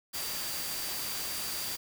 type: tone in noise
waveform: sine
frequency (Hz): 4699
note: D8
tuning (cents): 0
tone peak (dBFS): -41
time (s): 0.13-1.77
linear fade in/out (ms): 20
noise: white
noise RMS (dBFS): -36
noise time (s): 0.13-1.77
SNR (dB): -8
effects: none